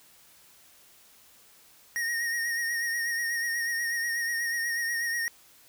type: tone with vibrato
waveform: square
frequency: 1864.7 Hz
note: A#6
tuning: in tune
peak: -28 dBFS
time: 1.96-5.28 s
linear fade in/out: 0 ms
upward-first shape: sine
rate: 8.2 Hz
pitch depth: 35 cents each way
effects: white hiss -57 dBFS RMS until 5.68 s